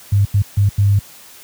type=tone bursts at uneven times; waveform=sine; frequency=100.6 Hz; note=G2; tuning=45 cents sharp; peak=-9 dBFS; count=4; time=0.12-0.25 / 0.34-0.42 / 0.57-0.69 / 0.78-0.99 s; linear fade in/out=5 ms; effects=white hiss -41 dBFS RMS until 1.43 s + high-pass 60 Hz 12 dB/octave